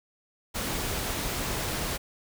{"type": "noise", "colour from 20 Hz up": "pink", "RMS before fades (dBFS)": -31, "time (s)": [0.54, 1.98], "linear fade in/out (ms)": 20, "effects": []}